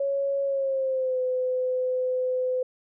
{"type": "tone with pitch glide", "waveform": "sine", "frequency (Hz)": [554.4, 508.4], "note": ["C#5", "C5"], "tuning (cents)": [0, -50], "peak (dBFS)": -23, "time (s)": [0, 2.63], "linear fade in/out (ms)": 5, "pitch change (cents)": -150, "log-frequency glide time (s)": [0.44, 1.2], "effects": []}